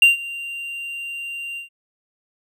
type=tone with ADSR envelope; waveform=triangle; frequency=2776 Hz; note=F7; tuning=11 cents flat; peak=-5 dBFS; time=0.02-1.69 s; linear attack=3 ms; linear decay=140 ms; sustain=-21 dB; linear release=120 ms; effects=none